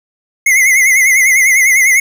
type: tone with vibrato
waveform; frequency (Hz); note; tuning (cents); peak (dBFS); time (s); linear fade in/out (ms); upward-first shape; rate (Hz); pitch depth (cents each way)
square; 2093; C7; 0; -7; 0.46-2; 5; triangle; 10; 110
effects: none